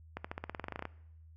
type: accelerating click train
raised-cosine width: 0.5 ms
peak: -23 dBFS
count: 15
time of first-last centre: 0.17-0.854 s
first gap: 75 ms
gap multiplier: 0.93
effects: noise-tail reverb RT60 0.8 s tail -21 dB re dry + added 80 Hz sine -53 dBFS peak until 1.36 s